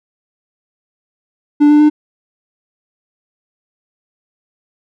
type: tone with pitch steps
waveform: triangle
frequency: 293.7 / 297.3 / 300.9 Hz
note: D4 / D4 / D4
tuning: 0 / +21 / +42 cents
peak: -3 dBFS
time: 1.6-1.9 s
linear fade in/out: 20 ms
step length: 100 ms
effects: none